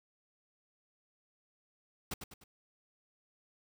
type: noise with echo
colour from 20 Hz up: pink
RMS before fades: -38 dBFS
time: 2.11-2.14 s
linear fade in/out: 5 ms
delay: 100 ms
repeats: 3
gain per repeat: -7 dB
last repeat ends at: 2.44 s
effects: none